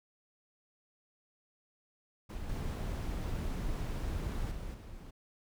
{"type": "noise with level steps", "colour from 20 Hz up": "brown", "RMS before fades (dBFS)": [-40, -36, -41, -47], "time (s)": [2.29, 5.11], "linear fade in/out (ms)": 10, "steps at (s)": [2.49, 4.51, 4.74], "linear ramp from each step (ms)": 5, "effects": []}